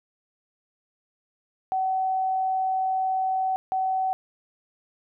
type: tone pair in turn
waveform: sine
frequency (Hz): 757 / 757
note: F#5 / F#5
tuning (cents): +39 / +39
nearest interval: unison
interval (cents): 0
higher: neither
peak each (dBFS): -22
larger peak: neither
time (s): 1.72-3.56 / 3.72-4.13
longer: first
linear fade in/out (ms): 0
effects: none